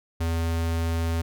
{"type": "tone", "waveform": "square", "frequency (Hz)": 82.8, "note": "E2", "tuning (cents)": 8, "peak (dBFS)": -24, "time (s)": [0.2, 1.22], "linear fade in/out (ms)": 10, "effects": []}